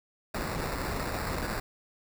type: noise with sample-and-hold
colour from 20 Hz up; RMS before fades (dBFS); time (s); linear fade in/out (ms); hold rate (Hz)
pink; -33; 0.34-1.6; 5; 3150
effects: none